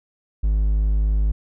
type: tone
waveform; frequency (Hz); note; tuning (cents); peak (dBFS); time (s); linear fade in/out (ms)
triangle; 51.91; G#1; 0; -14; 0.43-1.32; 10
effects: none